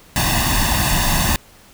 pink noise with comb filter, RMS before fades -17 dBFS, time 0.16-1.36 s, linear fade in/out 0 ms, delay 1.1 ms, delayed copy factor +0.85, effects pink hiss -47 dBFS RMS until 1.73 s

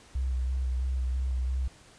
sine tone with vibrato, 64.1 Hz, C2, 35 cents flat, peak -26 dBFS, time 0.15-1.68 s, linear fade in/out 5 ms, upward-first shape square, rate 3 Hz, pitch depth 22 cents each way, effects pink hiss -55 dBFS RMS until 1.98 s + resampled to 22050 Hz

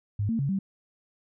sine tone with pitch steps, 102.6 / 227.2 / 139 / 193.8 Hz, G#2 / A#3 / C#3 / G3, -21 / -44 / +5 / -20 cents, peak -24 dBFS, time 0.19-0.59 s, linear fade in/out 5 ms, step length 100 ms, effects none

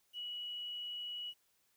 sine tone with quantisation, 2928 Hz, F#7, 19 cents flat, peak -40 dBFS, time 0.13-1.34 s, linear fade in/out 50 ms, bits 11, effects white hiss -75 dBFS RMS until 1.76 s

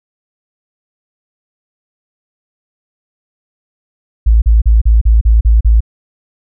sine tone bursts, 55.4 Hz, A1, 13 cents sharp, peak -4 dBFS, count 8, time 4.26-5.806 s, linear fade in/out 10 ms, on 160 ms, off 38 ms, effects none

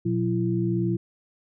sine tone cluster, 120.1 / 181.1 / 336.6 Hz, B2 / F#3 / E4, -48 / -37 / +36 cents, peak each -26 dBFS, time 0.05-0.97 s, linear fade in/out 10 ms, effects none

